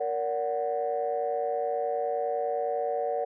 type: chord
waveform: sine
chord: Bb augmented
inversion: none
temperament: equal with one note detuned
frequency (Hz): 466.2 / 575.9 / 740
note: Bb4 / D5 / F#5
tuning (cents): 0 / -34 / 0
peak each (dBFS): -30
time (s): 0-3.25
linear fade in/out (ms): 10
effects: tanh soft clip ceiling -19 dBFS